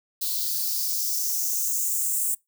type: noise with high-pass filter sweep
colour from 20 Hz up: violet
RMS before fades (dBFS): -26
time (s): 0.21-2.35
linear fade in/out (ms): 10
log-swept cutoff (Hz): 4000 to 8300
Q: 4
effects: noise-tail reverb RT60 0.2 s tail -25 dB re dry